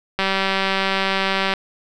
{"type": "click train", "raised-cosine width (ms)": 0.3, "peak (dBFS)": -4, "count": 261, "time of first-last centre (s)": [0.19, 1.537], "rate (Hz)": 193, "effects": []}